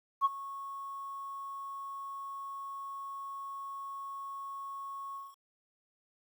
sine tone with ADSR envelope, 1100 Hz, C#6, 14 cents flat, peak -20 dBFS, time 0.21-5.36 s, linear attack 41 ms, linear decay 27 ms, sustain -19 dB, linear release 200 ms, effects tanh soft clip ceiling -19 dBFS + 10-bit

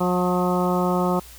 harmonic tone with a mistuned harmonic, 180 Hz, F#3, 47 cents flat, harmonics 1 / 2 / 3 / 4 / 5 / 6 / 7, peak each -22 / -25 / -27 / -28 / -29 / -30 / -30 dBFS, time 0-1.2 s, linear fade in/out 10 ms, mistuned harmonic 5, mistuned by -16 cents, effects added 60 Hz sine -45 dBFS peak until 1.38 s + white hiss -45 dBFS RMS until 1.38 s

